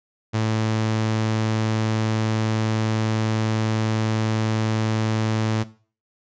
sawtooth tone, 110 Hz, A2, in tune, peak -16 dBFS, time 0.33-5.64 s, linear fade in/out 20 ms, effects noise-tail reverb RT60 0.4 s tail -17 dB re dry + resampled to 16000 Hz

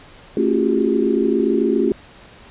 sine tone cluster, 223.1 / 273.4 / 342.4 / 369.6 / 403.3 Hz, A3 / C#4 / F4 / F#4 / G4, +24 / -24 / -34 / -2 / +49 cents, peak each -21 dBFS, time 0.37-1.92 s, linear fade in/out 2 ms, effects pink hiss -44 dBFS RMS until 2.5 s + resampled to 8000 Hz

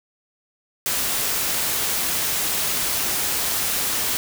white noise, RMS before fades -23 dBFS, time 0.86-4.17 s, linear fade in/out 0 ms, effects none

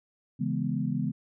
sine chord, C# minor seventh, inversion none, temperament equal, 138.59 / 164.81 / 207.7 / 246.9 Hz, C#3 / E3 / G#3 / B3, 0 / 0 / 0 / 0 cents, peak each -32 dBFS, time 0.39-1.12 s, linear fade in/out 20 ms, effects none

